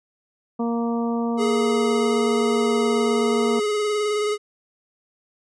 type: harmonic tone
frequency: 233.4 Hz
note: A#3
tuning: 2 cents sharp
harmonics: 1 / 2 / 3 / 4 / 5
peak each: -22 / -28 / -32 / -34 / -36 dBFS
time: 0.59-3.6 s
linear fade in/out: 10 ms
type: tone with vibrato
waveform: square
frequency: 419.3 Hz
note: G#4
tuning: 17 cents sharp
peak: -21 dBFS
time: 1.37-4.38 s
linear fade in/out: 50 ms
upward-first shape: sine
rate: 19 Hz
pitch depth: 25 cents each way
effects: resampled to 22050 Hz